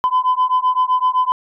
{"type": "beating tone pair", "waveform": "sine", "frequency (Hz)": [1009, 1016.8], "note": ["B5", "C6"], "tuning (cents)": [37, -50], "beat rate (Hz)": 7.8, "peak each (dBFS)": -15, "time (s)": [0.04, 1.32], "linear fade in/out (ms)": 0, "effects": ["tanh soft clip ceiling -9 dBFS"]}